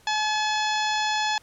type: harmonic tone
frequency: 855 Hz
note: A5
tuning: 50 cents flat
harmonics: 1 / 2 / 3 / 4 / 5 / 6 / 7 / 8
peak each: -25 / -29 / -33 / -31 / -35 / -35 / -41 / -39 dBFS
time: 0.07-1.38 s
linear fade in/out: 2 ms
effects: pink hiss -56 dBFS RMS until 1.42 s + low-pass 12000 Hz 12 dB/octave